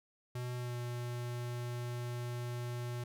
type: tone with pitch glide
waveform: square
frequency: 123.47 to 121.28 Hz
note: B2 to B2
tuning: 0 to -31 cents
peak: -38 dBFS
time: 0.35-3.04 s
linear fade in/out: 5 ms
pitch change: -31 cents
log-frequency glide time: 0.56-0.76 s
effects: none